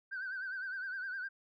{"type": "tone with vibrato", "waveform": "sine", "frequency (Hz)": 1532, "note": "G6", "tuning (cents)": -40, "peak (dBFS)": -36, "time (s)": [0.11, 1.29], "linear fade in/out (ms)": 20, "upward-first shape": "triangle", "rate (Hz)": 9.8, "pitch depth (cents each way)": 100, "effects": ["tanh soft clip ceiling -34 dBFS"]}